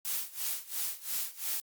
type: noise with tremolo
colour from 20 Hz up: blue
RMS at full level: -32 dBFS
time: 0.05-1.6 s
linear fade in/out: 0 ms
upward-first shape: sine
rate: 2.9 Hz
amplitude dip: 90%
effects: Opus 48 kbps